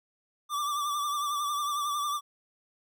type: tone with vibrato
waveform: square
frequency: 1170 Hz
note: D6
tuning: 7 cents flat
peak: -29 dBFS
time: 0.49-2.21 s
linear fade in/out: 50 ms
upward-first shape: triangle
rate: 11 Hz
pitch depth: 58 cents each way
effects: none